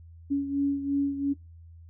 sine beating tone pair, 280 / 282.9 Hz, C#4 / C#4, +18 / +35 cents, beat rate 2.9 Hz, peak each -25 / -31 dBFS, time 0.3-1.34 s, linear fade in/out 20 ms, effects noise-tail reverb RT60 0.2 s tail -19 dB re dry + added 83 Hz sine -46 dBFS peak until 1.89 s

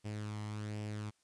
sawtooth tone with flanger, 105.6 Hz, G#2, 29 cents sharp, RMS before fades -41 dBFS, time 0.04-1.11 s, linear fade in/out 20 ms, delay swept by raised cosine 0.37 to 0.99 ms, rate 1.3 Hz, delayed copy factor +0.5, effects white hiss -75 dBFS RMS until 1.23 s + resampled to 22050 Hz

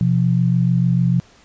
sine tone pair together, 126.78 / 173.5 Hz, B2 / F3, +46 / -11 cents, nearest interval perfect fourth, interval 543 cents, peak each -16 dBFS, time 0.01-1.2 s, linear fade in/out 0 ms, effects pink hiss -50 dBFS RMS until 1.44 s + resampled to 16000 Hz

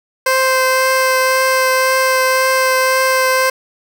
15% pulse tone with vibrato, 521 Hz, C5, 7 cents flat, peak -5 dBFS, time 0.26-3.5 s, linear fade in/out 5 ms, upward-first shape triangle, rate 1.9 Hz, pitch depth 10 cents each way, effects none

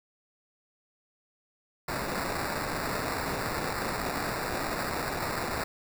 white noise with sample-and-hold, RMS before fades -32 dBFS, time 1.88-5.64 s, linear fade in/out 5 ms, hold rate 3150 Hz, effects none

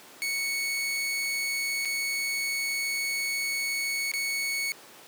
sawtooth tone with dropouts, 2217 Hz, C#7, in tune, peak -24 dBFS, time 0.22-4.72 s, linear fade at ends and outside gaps 0 ms, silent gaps 1.85-1.855 / 4.116-4.137 s, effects pink hiss -49 dBFS RMS until 5.07 s + high-pass 300 Hz 12 dB/octave

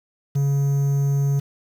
triangle tone with quantisation, 140 Hz, C#3, 18 cents sharp, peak -15 dBFS, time 0.35-1.4 s, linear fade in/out 10 ms, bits 7, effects none

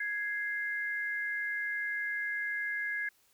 sine tone pair together, 1661.2 / 2093 Hz, G#6 / C7, 0 / 0 cents, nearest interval major third, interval 400 cents, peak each -33 / -37 dBFS, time 0-3.09 s, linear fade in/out 5 ms, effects white hiss -68 dBFS RMS until 3.33 s

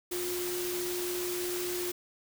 sine tone in noise, 356.4 Hz, F4, 35 cents sharp, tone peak -33 dBFS, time 0.11-1.92 s, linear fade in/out 10 ms, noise white, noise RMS -37 dBFS, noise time 0.11-1.92 s, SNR +1 dB, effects none

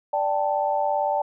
sine chord, D suspended fourth, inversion none, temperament just, 587.3 / 783.1 / 881 Hz, D5 / G5 / A5, 0 / -2 / +2 cents, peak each -25 dBFS, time 0.13-1.22 s, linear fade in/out 5 ms, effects none

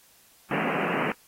pink band-pass noise, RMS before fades -28 dBFS, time 0.51-1.12 s, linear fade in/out 2 ms, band 150 to 2800 Hz, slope 96 dB/octave, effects white hiss -58 dBFS RMS until 1.27 s + AAC 48 kbps

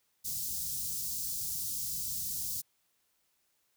white band-stop noise, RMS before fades -36 dBFS, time 0.24-2.62 s, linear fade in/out 20 ms, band 190 to 4900 Hz, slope 24 dB/octave, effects white hiss -75 dBFS RMS until 3.76 s

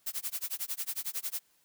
blue noise with tremolo, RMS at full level -33 dBFS, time 0.06-1.4 s, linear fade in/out 10 ms, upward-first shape sine, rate 11 Hz, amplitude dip 100%, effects white hiss -69 dBFS RMS until 1.64 s

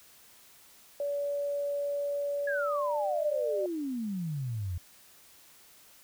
sine tone with pitch glide, 572 to 595.9 Hz, D5 to D5, -46 to +25 cents, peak -29 dBFS, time 1-3.66 s, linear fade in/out 2 ms, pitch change +71 cents, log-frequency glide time 2.5-3.12 s
sine exponential sweep, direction down, 1700 to 83.6 Hz, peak -31 dBFS, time 2.47-4.78 s, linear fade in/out 5 ms
effects white hiss -57 dBFS RMS until 6.03 s

